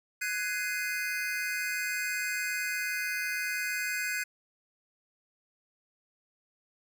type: chord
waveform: square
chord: Ab dominant seventh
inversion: third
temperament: just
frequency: 1495.1 / 1661.2 / 2077 / 2492 Hz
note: Gb6 / Ab6 / C7 / Eb7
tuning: +18 / 0 / -13 / +2 cents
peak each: -36 / -38 / -37 / -37 dBFS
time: 0.21-4.24 s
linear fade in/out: 10 ms
effects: none